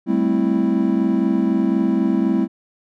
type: chord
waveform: triangle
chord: A minor seventh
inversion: third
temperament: equal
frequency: 196 / 220 / 261.6 / 329.6 Hz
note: G3 / A3 / C4 / E4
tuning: 0 / 0 / 0 / 0 cents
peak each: -19 dBFS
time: 0.06-2.48 s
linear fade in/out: 50 ms
effects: none